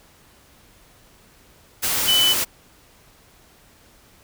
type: tone in noise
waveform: sine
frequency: 3000 Hz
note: F#7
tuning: 23 cents sharp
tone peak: -15 dBFS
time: 2.07-2.34 s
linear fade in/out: 20 ms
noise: white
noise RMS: -22 dBFS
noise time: 1.82-2.45 s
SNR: +4 dB
effects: pink hiss -53 dBFS RMS until 4.23 s